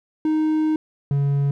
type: tone pair in turn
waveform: triangle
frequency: 311.1 / 140.92 Hz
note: D#4 / C#3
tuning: 0 / +29 cents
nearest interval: octave + major second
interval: 1371 cents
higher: first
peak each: -15 / -15 dBFS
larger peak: neither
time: 0.25-0.76 / 1.11-1.51 s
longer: first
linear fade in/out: 2 ms
effects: none